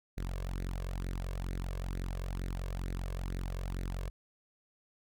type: tone with flanger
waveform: sawtooth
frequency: 45.17 Hz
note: F#1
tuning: 41 cents flat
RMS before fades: -37 dBFS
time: 0.17-4.1 s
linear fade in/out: 10 ms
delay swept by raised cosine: 0.47 to 1.87 ms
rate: 2.2 Hz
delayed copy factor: +0.7
effects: none